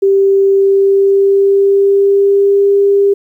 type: tone with pitch glide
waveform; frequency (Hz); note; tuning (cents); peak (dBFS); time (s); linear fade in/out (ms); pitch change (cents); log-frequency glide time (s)
sine; 392 to 399.5; G4 to G4; 0 to +33; -6; 0.02-3.14; 10; +33; 0.6-2.69
effects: 8-bit